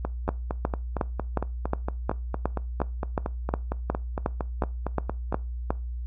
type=two click trains; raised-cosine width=1 ms; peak=-14 / -10 dBFS; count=24 / 16; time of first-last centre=0.05-5.325 / 0.29-5.705 s; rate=4.36 / 2.77 Hz; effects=noise-tail reverb RT60 0.3 s tail -21 dB re dry + added 60 Hz sine -30 dBFS peak until 6.06 s